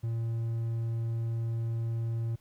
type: tone with hard clipping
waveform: triangle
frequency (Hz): 114.8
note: A#2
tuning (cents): -26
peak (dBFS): -30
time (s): 0.03-2.36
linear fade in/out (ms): 10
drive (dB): 6
effects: pink hiss -67 dBFS RMS until 2.4 s